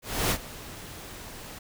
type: noise with ADSR envelope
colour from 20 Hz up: pink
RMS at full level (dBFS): -24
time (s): 0.02-1.59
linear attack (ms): 290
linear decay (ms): 65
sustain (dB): -18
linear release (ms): 10
effects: none